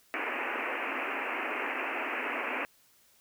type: band-pass noise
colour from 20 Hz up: white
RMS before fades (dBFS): -34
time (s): 0.14-2.65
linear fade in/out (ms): 0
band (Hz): 240 to 2700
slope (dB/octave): 96
effects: white hiss -64 dBFS RMS until 3.2 s